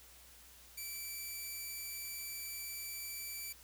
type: tone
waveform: 5% pulse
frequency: 2324 Hz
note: D7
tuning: 19 cents flat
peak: -32 dBFS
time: 0.77-3.53 s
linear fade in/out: 10 ms
effects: added 60 Hz sine -64 dBFS peak until 3.63 s + white hiss -59 dBFS RMS until 3.63 s